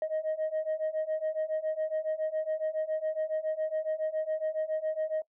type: beating tone pair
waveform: sine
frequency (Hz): 622.3 / 629.5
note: D#5 / D#5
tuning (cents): 0 / +20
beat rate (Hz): 7.2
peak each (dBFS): -31 / -30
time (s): 0.02-5.22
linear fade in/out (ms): 2
effects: noise-tail reverb RT60 0.1 s tail -20 dB re dry + tanh soft clip ceiling -25 dBFS

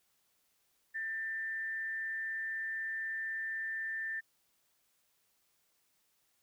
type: tone with frequency modulation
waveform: sine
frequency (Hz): 1788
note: A6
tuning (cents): +27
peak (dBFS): -35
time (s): 0.94-4.21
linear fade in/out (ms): 20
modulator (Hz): 181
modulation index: 0.26
effects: white hiss -75 dBFS RMS until 6.42 s

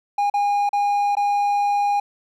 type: tone with dropouts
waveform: triangle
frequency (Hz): 815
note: G#5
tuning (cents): -33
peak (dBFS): -15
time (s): 0.18-2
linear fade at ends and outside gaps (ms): 5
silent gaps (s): 0.3-0.339 / 0.692-0.73 / 1.153-1.168
effects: none

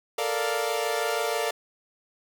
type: chord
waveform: sawtooth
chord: Bb major seventh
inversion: third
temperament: equal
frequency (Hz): 440 / 466.2 / 587.3 / 698.5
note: A4 / Bb4 / D5 / F5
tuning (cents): 0 / 0 / 0 / 0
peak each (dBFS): -27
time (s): 0.18-1.51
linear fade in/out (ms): 5
effects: none

